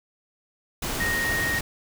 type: tone in noise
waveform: sine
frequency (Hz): 1864.7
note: A#6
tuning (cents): 0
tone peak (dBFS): -24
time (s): 1-1.59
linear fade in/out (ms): 5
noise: pink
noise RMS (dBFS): -29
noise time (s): 0.82-1.61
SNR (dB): +2
effects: none